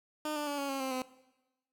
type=tone with pitch steps; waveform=15% pulse; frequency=304.3 / 295.8 / 287.6 / 279.5 / 271.7 / 264.1 / 256.8 Hz; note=D#4 / D4 / D4 / C#4 / C#4 / C4 / C4; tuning=-38 / +13 / -36 / +14 / -35 / +16 / -32 cents; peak=-27 dBFS; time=0.25-1.02 s; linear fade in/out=2 ms; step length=110 ms; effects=noise-tail reverb RT60 1.0 s tail -18 dB re dry